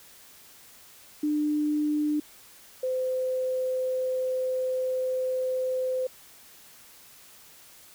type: tone pair in turn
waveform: sine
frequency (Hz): 299.3 / 513.6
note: D4 / C5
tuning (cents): +33 / -32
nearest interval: major sixth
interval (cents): 935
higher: second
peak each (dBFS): -23 / -25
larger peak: first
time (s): 1.23-2.2 / 2.83-6.07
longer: second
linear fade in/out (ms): 5
effects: white hiss -52 dBFS RMS until 7.94 s